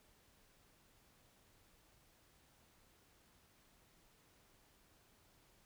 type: silence
effects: pink hiss -70 dBFS RMS until 5.65 s